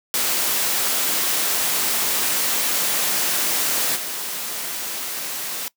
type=noise with level steps; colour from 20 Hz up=white; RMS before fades=-21 / -28 dBFS; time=0.14-5.68 s; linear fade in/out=0 ms; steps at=3.95 s; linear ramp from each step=20 ms; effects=noise-tail reverb RT60 0.1 s tail -22 dB re dry + high-pass 200 Hz 12 dB/octave